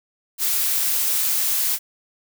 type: noise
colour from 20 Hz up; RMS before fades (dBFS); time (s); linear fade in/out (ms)
blue; -21; 0.38-1.79; 50
effects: none